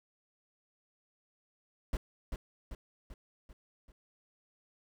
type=noise with echo; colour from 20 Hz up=brown; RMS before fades=-32 dBFS; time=1.93-1.97 s; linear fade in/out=2 ms; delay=390 ms; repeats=5; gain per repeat=-5 dB; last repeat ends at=3.92 s; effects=none